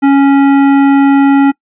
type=tone with hard clipping; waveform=sine; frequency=277.2 Hz; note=C#4; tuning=in tune; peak=-6 dBFS; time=0.02-1.52 s; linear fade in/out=20 ms; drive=13 dB; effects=noise-tail reverb RT60 0.1 s tail -24 dB re dry + resampled to 8000 Hz